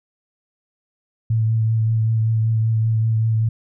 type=tone with vibrato; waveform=sine; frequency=111.6 Hz; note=A2; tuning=25 cents sharp; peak=-15 dBFS; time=1.3-3.49 s; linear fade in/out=5 ms; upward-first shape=triangle; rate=5.2 Hz; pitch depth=25 cents each way; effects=none

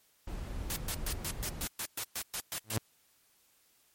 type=noise; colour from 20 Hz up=brown; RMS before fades=-39 dBFS; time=0.27-1.67 s; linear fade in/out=5 ms
type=noise bursts; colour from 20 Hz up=white; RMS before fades=-36 dBFS; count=12; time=0.7-2.764 s; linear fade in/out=0 ms; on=62 ms; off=120 ms
type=tone with exponential growth; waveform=sawtooth; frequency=108.9 Hz; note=A2; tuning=17 cents flat; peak=-23 dBFS; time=2.64-2.78 s; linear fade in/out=0 ms; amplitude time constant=29 ms
effects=white hiss -68 dBFS RMS until 3.94 s + MP3 64 kbps

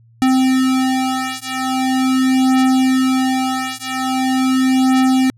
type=beating tone pair; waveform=square; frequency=260 / 260.42 Hz; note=C4 / C4; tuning=-11 / -8 cents; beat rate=0.42 Hz; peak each=-17 dBFS; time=0.22-5.3 s; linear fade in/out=0 ms; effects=added 115 Hz sine -46 dBFS peak until 5.37 s + low-pass 12000 Hz 12 dB/octave

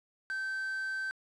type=tone with quantisation; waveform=triangle; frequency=1550 Hz; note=G6; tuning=20 cents flat; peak=-31 dBFS; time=0.3-1.11 s; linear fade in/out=0 ms; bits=9; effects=resampled to 24000 Hz

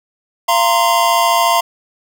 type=chord; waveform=square; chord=F suspended fourth; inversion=none; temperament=equal with one note detuned; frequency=685.3 / 932.3 / 1046.5 Hz; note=F5 / Bb5 / C6; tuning=-33 / 0 / 0 cents; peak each=-16 dBFS; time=0.48-1.61 s; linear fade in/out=10 ms; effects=none

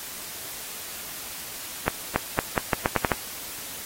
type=accelerating click train; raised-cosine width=0.5 ms; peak=-5 dBFS; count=9; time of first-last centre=1.88-3.118 s; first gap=280 ms; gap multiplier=0.82; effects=white hiss -37 dBFS RMS until 3.85 s + AAC 48 kbps

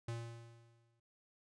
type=tone with exponential decay; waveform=square; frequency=116.54 Hz; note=A#2; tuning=in tune; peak=-39 dBFS; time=0.08-1 s; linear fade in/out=5 ms; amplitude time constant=200 ms; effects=resampled to 22050 Hz

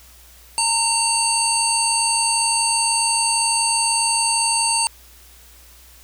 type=harmonic tone; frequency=913 Hz; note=A#5; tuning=36 cents flat; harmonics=1 / 3 / 5 / 7 / 9 / 10; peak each=-22 / -26 / -22 / -33 / -22 / -24 dBFS; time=0.58-4.87 s; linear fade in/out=0 ms; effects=added 60 Hz sine -48 dBFS peak until 6.03 s + white hiss -48 dBFS RMS until 6.03 s

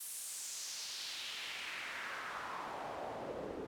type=noise with band-pass filter sweep; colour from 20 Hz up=pink; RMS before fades=-44 dBFS; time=0-3.67 s; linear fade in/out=10 ms; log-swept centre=11000 to 380 Hz; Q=2; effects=none

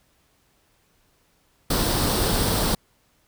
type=noise with comb filter; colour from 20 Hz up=pink; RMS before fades=-22 dBFS; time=1.7-2.75 s; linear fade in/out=5 ms; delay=0.22 ms; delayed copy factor=+0.5; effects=pink hiss -64 dBFS RMS until 3.27 s

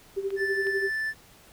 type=tone with tremolo; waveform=sine; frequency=392 Hz; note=G4; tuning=in tune; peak=-24 dBFS; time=0.16-0.9 s; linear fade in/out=20 ms; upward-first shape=sine; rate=12 Hz; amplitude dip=75%
type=clicks; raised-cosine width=0.3 ms; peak=-27 dBFS; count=2; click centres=0.305 / 0.669 s
type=tone; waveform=triangle; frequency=1759 Hz; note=A6; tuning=1 cent flat; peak=-25 dBFS; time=0.36-1.14 s; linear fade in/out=50 ms
effects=pink hiss -54 dBFS RMS until 1.52 s

